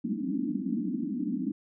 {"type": "band-pass noise", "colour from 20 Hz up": "white", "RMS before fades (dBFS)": -31, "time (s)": [0.04, 1.52], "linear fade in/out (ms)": 10, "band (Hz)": [180, 310], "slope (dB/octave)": 96, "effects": []}